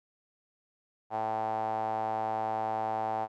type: tone with band-pass filter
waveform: sawtooth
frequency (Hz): 110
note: A2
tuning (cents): 0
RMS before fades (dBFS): -32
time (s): 1.1-3.28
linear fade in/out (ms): 50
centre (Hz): 790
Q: 6.8
effects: none